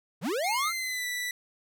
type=linear sweep; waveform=square; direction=up; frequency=120.1 to 1396.9 Hz; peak=-28 dBFS; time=0.21-0.73 s; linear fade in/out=50 ms
type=tone with pitch glide; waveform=sawtooth; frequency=2137 to 1971 Hz; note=C7 to B6; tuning=+36 to -4 cents; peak=-27 dBFS; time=0.44-1.31 s; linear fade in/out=2 ms; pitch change=-140 cents; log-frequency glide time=0.59-1.06 s
effects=none